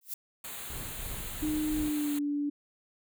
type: noise with exponential growth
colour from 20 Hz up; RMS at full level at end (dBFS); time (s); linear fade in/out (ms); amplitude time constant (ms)
violet; -31; 0.01-0.14; 5; 27
type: band-stop noise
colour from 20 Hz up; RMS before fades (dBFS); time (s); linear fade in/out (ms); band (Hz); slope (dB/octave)
white; -41; 0.44-2.19; 5; 4400 to 6500; 96
type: noise with tremolo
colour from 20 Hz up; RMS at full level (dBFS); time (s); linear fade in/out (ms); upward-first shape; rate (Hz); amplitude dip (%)
brown; -38; 0.7-1.9; 0; triangle; 2.9; 60
type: tone with pitch glide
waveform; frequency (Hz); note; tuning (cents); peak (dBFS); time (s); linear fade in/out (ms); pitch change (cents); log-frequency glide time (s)
sine; 305.8 to 289.8; D#4 to D4; -30 to -23; -28; 1.42-2.5; 10; -93; 1.76-2.16
effects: none